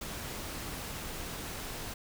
pink noise, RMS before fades -40 dBFS, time 0.01-1.94 s, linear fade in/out 5 ms, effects none

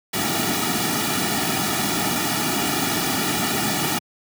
pink noise with comb filter, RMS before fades -22 dBFS, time 0.13-3.99 s, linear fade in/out 10 ms, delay 1.9 ms, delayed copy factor -1, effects high-pass 150 Hz 12 dB/octave

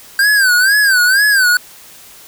square tone with vibrato, 1568 Hz, G6, in tune, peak -9 dBFS, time 0.19-1.57 s, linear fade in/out 2 ms, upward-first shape sine, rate 2.1 Hz, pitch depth 140 cents each way, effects white hiss -39 dBFS RMS until 2.27 s

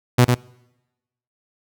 sawtooth tone with echo, 123.47 Hz, B2, in tune, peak -6 dBFS, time 0.18-0.25 s, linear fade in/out 10 ms, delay 99 ms, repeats 1, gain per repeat -4 dB, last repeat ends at 0.349 s, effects noise-tail reverb RT60 1.0 s tail -25 dB re dry

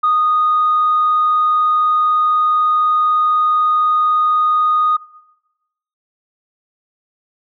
sine tone, 1237 Hz, D#6, 10 cents flat, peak -10 dBFS, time 0.03-4.97 s, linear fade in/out 10 ms, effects noise-tail reverb RT60 1.0 s tail -20 dB re dry + tanh soft clip ceiling -7 dBFS

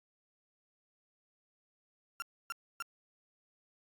35% pulse tone bursts, 1375 Hz, F6, 27 cents flat, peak -35 dBFS, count 3, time 2.2-2.823 s, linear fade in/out 0 ms, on 21 ms, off 280 ms, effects AAC 48 kbps

